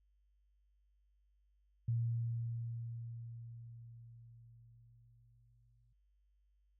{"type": "tone with exponential decay", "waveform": "sine", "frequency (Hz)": 116.54, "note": "A#2", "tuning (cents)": 0, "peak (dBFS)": -31, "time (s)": [1.88, 5.93], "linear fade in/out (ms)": 5, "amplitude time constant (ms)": 880, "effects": ["added 50 Hz sine -70 dBFS peak until 6.79 s"]}